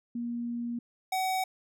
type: tone pair in turn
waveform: sine / square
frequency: 237.3 / 753.4 Hz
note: A#3 / F#5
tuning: +31 / +31 cents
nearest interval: octave + minor sixth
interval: 2000 cents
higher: second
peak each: -31 / -28 dBFS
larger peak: second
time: 0.15-0.79 / 1.12-1.44 s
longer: first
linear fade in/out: 5 ms
effects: none